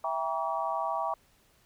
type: chord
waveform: sine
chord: E diminished seventh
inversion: none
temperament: just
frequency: 659.3 / 791.1 / 949.3 / 1139.2 Hz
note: E5 / G5 / Bb5 / Db6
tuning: 0 / +16 / +31 / +47 cents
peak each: -34 dBFS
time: 0.04-1.14 s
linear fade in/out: 2 ms
effects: pink hiss -65 dBFS RMS until 1.65 s